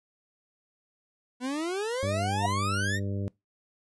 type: exponential sweep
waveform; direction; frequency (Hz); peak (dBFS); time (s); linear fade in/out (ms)
40% pulse; up; 242.5 to 1910; -28; 1.4-3; 50
type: harmonic tone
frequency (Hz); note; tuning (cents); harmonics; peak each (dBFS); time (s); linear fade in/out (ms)
99.4; G2; +25; 1 / 2 / 3 / 4 / 5 / 6; -30 / -36 / -40 / -42 / -44 / -46; 2.03-3.28; 0
type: tone with exponential growth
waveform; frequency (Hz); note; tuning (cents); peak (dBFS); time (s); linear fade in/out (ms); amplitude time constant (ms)
sine; 707; F5; +21; -21; 2.38-2.46; 5; 17
effects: noise-tail reverb RT60 0.2 s tail -23 dB re dry + resampled to 24000 Hz